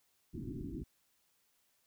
white low-pass noise, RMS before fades -42 dBFS, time 0.33-0.84 s, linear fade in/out 20 ms, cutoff 360 Hz, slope 96 dB/octave, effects white hiss -75 dBFS RMS until 1.86 s

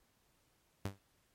sawtooth tone with exponential decay, 98.8 Hz, G2, 14 cents sharp, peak -29 dBFS, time 0.85-0.99 s, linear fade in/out 5 ms, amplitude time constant 30 ms, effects pink hiss -74 dBFS RMS until 1.34 s + MP3 64 kbps

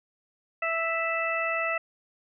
harmonic tone, 659.3 Hz, E5, in tune, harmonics 1 / 2 / 3 / 4, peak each -31 / -31 / -31 / -31 dBFS, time 0.62-1.78 s, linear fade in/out 5 ms, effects none

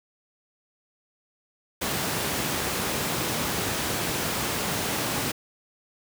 pink high-pass noise, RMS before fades -28 dBFS, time 1.81-5.32 s, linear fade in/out 10 ms, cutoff 110 Hz, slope 12 dB/octave, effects none

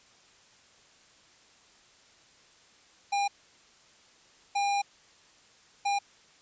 square tone bursts at uneven times, 805 Hz, G5, 46 cents sharp, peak -26 dBFS, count 3, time 3.12-3.28 / 4.55-4.82 / 5.85-5.99 s, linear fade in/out 10 ms, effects white hiss -59 dBFS RMS until 6.41 s + resampled to 16000 Hz

